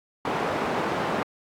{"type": "band-pass noise", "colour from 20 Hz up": "white", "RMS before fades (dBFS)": -27, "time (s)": [0.25, 1.23], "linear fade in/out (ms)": 2, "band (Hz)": [170, 960], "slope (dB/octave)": 12, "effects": ["AAC 64 kbps"]}